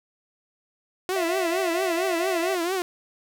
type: tone with vibrato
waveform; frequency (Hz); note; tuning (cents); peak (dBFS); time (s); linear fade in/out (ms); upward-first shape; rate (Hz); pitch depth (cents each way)
sawtooth; 358.1; F4; +43; -20; 1.09-2.82; 0; triangle; 4.4; 160
type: harmonic tone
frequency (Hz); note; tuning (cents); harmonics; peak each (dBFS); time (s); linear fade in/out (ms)
660; E5; +2; 1 / 3 / 4; -27 / -37 / -39; 1.16-2.55; 2
effects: none